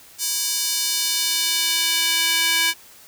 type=tone with high-pass filter sweep; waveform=square; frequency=329.6 Hz; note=E4; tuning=in tune; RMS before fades=-21 dBFS; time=0.18-2.74 s; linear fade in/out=50 ms; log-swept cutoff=6000 to 2200 Hz; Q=1.2; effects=white hiss -47 dBFS RMS until 3.07 s